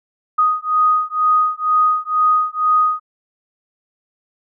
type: beating tone pair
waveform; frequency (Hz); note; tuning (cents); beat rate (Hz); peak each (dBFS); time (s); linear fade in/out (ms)
sine; 1244.5 / 1246.6; D#6 / D#6; 0 / +3; 2.1; -16; 0.38-3; 10
effects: none